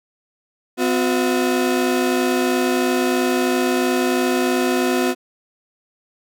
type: tone cluster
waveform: 35% pulse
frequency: 254.1 / 363 / 663 Hz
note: B3 / F#4 / E5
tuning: +49 / -33 / +10 cents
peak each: -18 / -18 / -27 dBFS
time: 0.77-5.15 s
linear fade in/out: 50 ms
effects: none